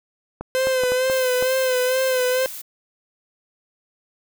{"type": "clicks", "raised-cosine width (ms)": 1, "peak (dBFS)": -15, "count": 6, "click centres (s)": [0.41, 0.671, 0.836, 0.92, 1.099, 1.425]}
{"type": "tone with vibrato", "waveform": "45% pulse", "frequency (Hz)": 513, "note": "C5", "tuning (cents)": -34, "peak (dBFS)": -18, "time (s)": [0.55, 2.46], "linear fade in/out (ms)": 0, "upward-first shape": "sine", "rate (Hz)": 2.2, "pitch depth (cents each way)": 42}
{"type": "noise", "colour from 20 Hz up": "blue", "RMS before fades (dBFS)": -34, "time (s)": [1.1, 2.62], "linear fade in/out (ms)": 10}
{"effects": []}